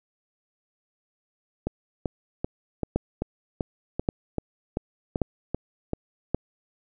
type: two click trains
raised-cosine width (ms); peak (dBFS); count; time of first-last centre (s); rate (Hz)
2; -13 / -9; 12 / 4; 1.67-5.934 / 2.96-6.346; 2.58 / 0.886
effects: none